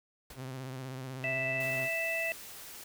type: noise with exponential decay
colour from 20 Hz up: pink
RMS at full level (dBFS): -44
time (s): 0.3-0.51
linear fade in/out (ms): 5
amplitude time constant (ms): 44
type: tone with vibrato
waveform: sawtooth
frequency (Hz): 130.6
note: C3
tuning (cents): -3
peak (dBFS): -35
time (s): 0.35-1.89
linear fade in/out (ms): 50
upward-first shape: sine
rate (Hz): 16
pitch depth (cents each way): 53
type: harmonic tone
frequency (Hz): 659.3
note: E5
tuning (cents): 0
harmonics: 1 / 3 / 4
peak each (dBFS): -36 / -36 / -33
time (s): 1.24-2.32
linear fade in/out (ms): 0
type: noise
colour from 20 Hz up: white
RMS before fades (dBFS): -47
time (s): 1.6-2.84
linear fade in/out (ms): 5
effects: none